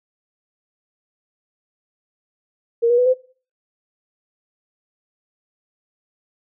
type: tone with pitch steps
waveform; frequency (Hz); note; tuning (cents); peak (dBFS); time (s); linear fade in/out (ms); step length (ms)
sine; 466.2 / 481 / 496.2 / 511.9; A#4 / B4 / B4 / C5; 0 / -46 / +8 / -38; -12; 2.82-3.14; 20; 80
effects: noise-tail reverb RT60 0.4 s tail -19 dB re dry